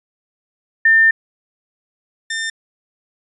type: tone pair in turn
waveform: sine / sawtooth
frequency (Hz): 1800 / 1800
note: A6 / A6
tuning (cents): +39 / +39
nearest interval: unison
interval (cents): 0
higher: neither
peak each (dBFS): -8 / -17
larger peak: first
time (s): 0.85-1.11 / 2.3-2.5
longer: first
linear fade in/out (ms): 5
effects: resampled to 22050 Hz